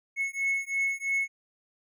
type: beating tone pair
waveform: triangle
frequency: 2191 / 2194 Hz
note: C#7 / C#7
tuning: -21 / -18 cents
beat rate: 3 Hz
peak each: -28 dBFS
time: 0.16-1.28 s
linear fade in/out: 50 ms
effects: none